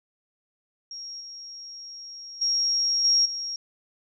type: tone with level steps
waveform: sine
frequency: 5588 Hz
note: F8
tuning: in tune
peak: -35 / -38 / -21 / -17 / -29 dBFS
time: 0.91-3.56 s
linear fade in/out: 2 ms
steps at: 1.2 / 2.41 / 3.04 / 3.25 s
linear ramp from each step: 10 ms
effects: none